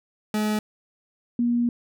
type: tone pair in turn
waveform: 40% pulse / sine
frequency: 212.8 / 238.9 Hz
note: G#3 / A#3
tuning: +42 / +43 cents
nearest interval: major second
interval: 201 cents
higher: second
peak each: -21 / -19 dBFS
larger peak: second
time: 0.34-0.59 / 1.39-1.69 s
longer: second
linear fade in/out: 2 ms
effects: none